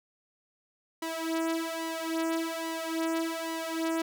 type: tone with flanger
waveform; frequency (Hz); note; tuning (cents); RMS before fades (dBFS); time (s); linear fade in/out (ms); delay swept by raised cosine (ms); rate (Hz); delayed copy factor
sawtooth; 326.7; E4; -15; -32; 1.02-4.02; 5; 1 to 3.2; 1.2; +0.9
effects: none